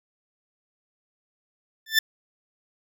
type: tone with exponential growth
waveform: 20% pulse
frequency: 1769 Hz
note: A6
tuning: 9 cents sharp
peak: -8 dBFS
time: 1.86-1.99 s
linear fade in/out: 5 ms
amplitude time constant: 28 ms
effects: none